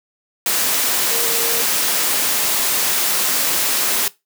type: tone in noise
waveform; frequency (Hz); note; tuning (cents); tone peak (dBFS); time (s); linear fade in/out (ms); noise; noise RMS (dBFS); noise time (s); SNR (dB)
sine; 464.9; A#4; -5; -26; 1.11-1.62; 2; white; -18; 0.46-4.08; -11
effects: noise-tail reverb RT60 0.2 s tail -19 dB re dry + high-pass 200 Hz 12 dB/octave